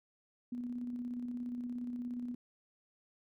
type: tone with tremolo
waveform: sine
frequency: 244.1 Hz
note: B3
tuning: 20 cents flat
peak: -36 dBFS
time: 0.52-2.35 s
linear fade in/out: 5 ms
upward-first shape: square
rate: 17 Hz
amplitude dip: 30%
effects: none